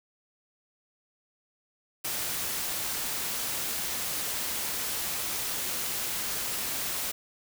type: noise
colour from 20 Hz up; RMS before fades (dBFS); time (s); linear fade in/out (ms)
white; -32; 2.04-7.12; 10
effects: none